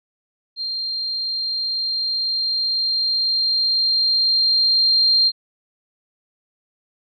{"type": "tone with level ramp", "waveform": "sine", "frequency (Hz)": 4186, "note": "C8", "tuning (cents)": 0, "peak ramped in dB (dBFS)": [-23, -12], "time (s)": [0.56, 5.32], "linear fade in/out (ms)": 50, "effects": []}